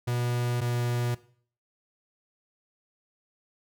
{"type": "tone pair in turn", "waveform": "45% pulse", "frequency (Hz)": [121.4, 120.86], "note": ["B2", "B2"], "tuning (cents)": [-29, -37], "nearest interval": "unison", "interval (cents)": 8, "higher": "first", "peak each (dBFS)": -26, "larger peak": "neither", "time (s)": [[0.07, 0.61], [0.61, 1.15]], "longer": "neither", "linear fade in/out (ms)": 10, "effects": ["noise-tail reverb RT60 0.5 s tail -18 dB re dry"]}